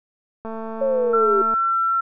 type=click train; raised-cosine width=1 ms; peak=-19 dBFS; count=244; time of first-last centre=0.45-1.54 s; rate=223 Hz
type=linear sweep; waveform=sine; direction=down; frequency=554.4 to 384.2 Hz; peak=-17 dBFS; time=0.81-1.42 s; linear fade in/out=5 ms
type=tone; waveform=sine; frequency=1349 Hz; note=E6; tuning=40 cents sharp; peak=-17 dBFS; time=1.13-2.01 s; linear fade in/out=10 ms
effects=none